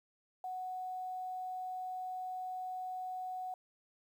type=tone with quantisation; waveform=sine; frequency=740 Hz; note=F#5; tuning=in tune; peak=-38 dBFS; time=0.44-3.54 s; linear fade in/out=2 ms; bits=11; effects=none